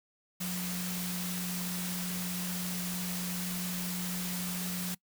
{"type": "tone in noise", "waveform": "sine", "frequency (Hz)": 180, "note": "F#3", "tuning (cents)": -47, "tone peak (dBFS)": -35, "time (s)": [0.4, 4.95], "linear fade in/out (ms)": 10, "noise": "white", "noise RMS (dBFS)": -38, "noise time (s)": [0.4, 4.95], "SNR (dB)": 0, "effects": ["noise-tail reverb RT60 0.1 s tail -24 dB re dry"]}